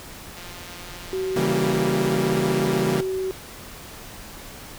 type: click train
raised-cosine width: 0.2 ms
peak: -24 dBFS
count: 254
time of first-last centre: 0.37-1.808 s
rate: 176 Hz
type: tone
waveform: sine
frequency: 377.6 Hz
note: F#4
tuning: 35 cents sharp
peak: -23 dBFS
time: 1.13-3.31 s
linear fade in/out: 0 ms
type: chord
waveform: sawtooth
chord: C# diminished seventh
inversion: none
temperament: equal with one note detuned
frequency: 138.59 / 164.81 / 196.79 / 233.1 Hz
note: C#3 / E3 / G3 / Bb3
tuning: 0 / 0 / +7 / 0 cents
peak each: -23 dBFS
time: 1.36-3.01 s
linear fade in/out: 5 ms
effects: pink hiss -40 dBFS RMS until 4.78 s